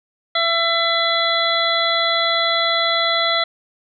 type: harmonic tone with a mistuned harmonic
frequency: 670 Hz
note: E5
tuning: 28 cents sharp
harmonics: 1 / 2 / 3 / 5 / 6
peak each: -22 / -22 / -22 / -22 / -22 dBFS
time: 0.35-3.44 s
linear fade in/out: 5 ms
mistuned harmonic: 5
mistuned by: +22 cents
effects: none